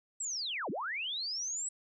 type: linear two-way sweep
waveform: sine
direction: down then up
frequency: 7940 to 157.7 to 7940 Hz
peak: -34 dBFS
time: 0.2-1.69 s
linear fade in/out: 5 ms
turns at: 0.7 s
effects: none